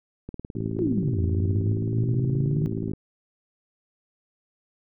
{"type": "click train", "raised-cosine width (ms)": 3, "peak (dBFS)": -22, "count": 51, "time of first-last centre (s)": [0.29, 2.936], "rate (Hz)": 18.9}
{"type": "harmonic tone", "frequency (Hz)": 55, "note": "A1", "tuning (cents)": 0, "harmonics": [2, 3, 4, 5, 6, 7], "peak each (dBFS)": [-31, -33, -34, -35, -36, -36], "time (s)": [0.55, 2.92], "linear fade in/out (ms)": 5}
{"type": "exponential two-way sweep", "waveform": "sine", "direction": "down then up", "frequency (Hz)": [392, 85, 152.7], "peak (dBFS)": -22, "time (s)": [0.79, 2.66], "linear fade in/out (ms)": 0, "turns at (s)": 1.21}
{"effects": []}